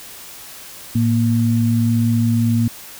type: tone pair together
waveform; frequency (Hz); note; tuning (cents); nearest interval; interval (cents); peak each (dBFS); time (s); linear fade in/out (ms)
sine; 111.8 / 233.4; A2 / A#3; +28 / +2; octave + minor second; 1274; -16; 0.95-2.68; 5
effects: white hiss -37 dBFS RMS until 2.99 s